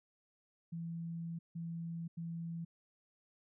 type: tone bursts at uneven times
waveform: sine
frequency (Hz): 167.1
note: E3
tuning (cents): +24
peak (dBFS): -39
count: 3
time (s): 0.72-1.39 / 1.55-2.08 / 2.17-2.65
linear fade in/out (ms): 10
effects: none